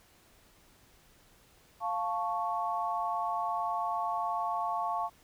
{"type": "chord", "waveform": "sine", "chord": "F augmented", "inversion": "none", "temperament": "equal", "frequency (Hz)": [698.5, 880, 1108.7], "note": ["F5", "A5", "C#6"], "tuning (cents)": [0, 0, 0], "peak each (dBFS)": -34, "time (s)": [1.8, 5.1], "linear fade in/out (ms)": 50, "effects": ["pink hiss -62 dBFS RMS until 5.23 s"]}